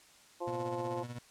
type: harmonic tone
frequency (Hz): 174.61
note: F3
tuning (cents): 0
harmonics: 2 / 3 / 4 / 5 / 6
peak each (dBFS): -39 / -39 / -44 / -41 / -45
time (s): 0.4-1.04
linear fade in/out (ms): 20
type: tone with tremolo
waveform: 30% pulse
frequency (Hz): 120.9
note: B2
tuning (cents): -36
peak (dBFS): -36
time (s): 0.47-1.19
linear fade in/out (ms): 5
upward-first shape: sine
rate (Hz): 16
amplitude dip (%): 65
effects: white hiss -60 dBFS RMS until 1.3 s + low-pass 9000 Hz 12 dB/octave